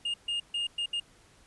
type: tone bursts at uneven times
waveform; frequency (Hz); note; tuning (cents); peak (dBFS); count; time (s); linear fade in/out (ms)
triangle; 2834; F7; +25; -27; 5; 0.05-0.14 / 0.28-0.4 / 0.54-0.67 / 0.78-0.86 / 0.93-1; 5
effects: pink hiss -60 dBFS RMS until 1.46 s + resampled to 24000 Hz